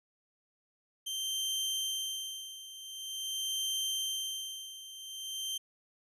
sawtooth tone with tremolo, 3136 Hz, G7, in tune, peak -28 dBFS, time 1.06-5.58 s, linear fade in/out 10 ms, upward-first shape sine, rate 0.46 Hz, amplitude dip 80%, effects resampled to 32000 Hz

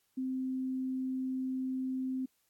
sine tone, 260 Hz, C4, 11 cents flat, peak -32 dBFS, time 0.17-2.26 s, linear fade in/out 10 ms, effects white hiss -75 dBFS RMS until 2.49 s + AAC 64 kbps

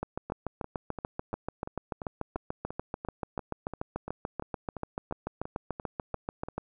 two click trains, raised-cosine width 1 ms, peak -18 / -23 dBFS, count 46 / 19, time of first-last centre 0.03-6.58 / 0.3-6.486 s, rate 6.87 / 2.91 Hz, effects none

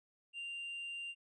triangle tone with hard clipping, 2784 Hz, F7, 6 cents flat, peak -40 dBFS, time 0.33-1.15 s, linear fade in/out 50 ms, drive 1 dB, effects resampled to 22050 Hz

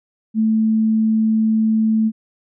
sine tone, 220 Hz, A3, in tune, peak -13 dBFS, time 0.34-2.12 s, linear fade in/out 50 ms, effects none

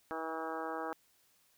harmonic tone with a mistuned harmonic, 160.9 Hz, E3, 42 cents flat, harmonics 2 / 3 / 4 / 5 / 6 / 7 / 8 / 9 / 10, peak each -44 / -43 / -45 / -43 / -47 / -46 / -45 / -51 / -49 dBFS, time 0.11-0.93 s, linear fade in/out 0 ms, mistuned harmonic 5, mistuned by +16 cents, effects white hiss -70 dBFS RMS until 1.57 s

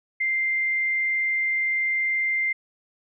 sine tone, 2093 Hz, C7, in tune, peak -21 dBFS, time 0.2-2.53 s, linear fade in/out 10 ms, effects none

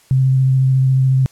sine tone with vibrato, 131.8 Hz, C3, 13 cents sharp, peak -10 dBFS, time 0.11-1.26 s, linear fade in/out 0 ms, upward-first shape square, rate 14 Hz, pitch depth 11 cents each way, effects white hiss -51 dBFS RMS until 1.31 s + low-pass 11000 Hz 12 dB/octave

